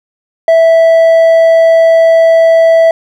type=tone with hard clipping; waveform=sine; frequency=657 Hz; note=E5; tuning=6 cents flat; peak=-4 dBFS; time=0.48-2.91 s; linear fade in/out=2 ms; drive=3 dB; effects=none